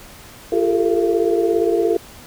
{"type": "tone cluster", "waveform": "sine", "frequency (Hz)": [344.4, 397, 435.2, 452.4, 679], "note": ["F4", "G4", "A4", "A4", "F5"], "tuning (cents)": [-24, 22, -19, 48, -49], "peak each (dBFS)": [-19, -21, -24, -19, -26], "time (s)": [0.52, 1.97], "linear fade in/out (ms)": 5, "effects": ["pink hiss -41 dBFS RMS until 2.26 s"]}